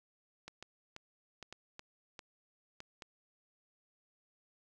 clicks, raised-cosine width 0.2 ms, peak -29 dBFS, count 9, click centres 0.48 / 0.626 / 0.964 / 1.427 / 1.526 / 1.794 / 2.192 / 2.804 / 3.022 s, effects none

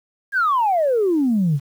sine exponential sweep, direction down, 1666 to 132.4 Hz, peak -14 dBFS, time 0.32-1.6 s, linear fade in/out 50 ms, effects tanh soft clip ceiling -11 dBFS + 8-bit

